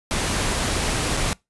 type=noise with dropouts; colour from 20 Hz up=pink; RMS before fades=-23 dBFS; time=0.11-1.33 s; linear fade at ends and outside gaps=0 ms; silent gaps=1.168-1.172 s; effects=noise-tail reverb RT60 0.2 s tail -24 dB re dry + resampled to 24000 Hz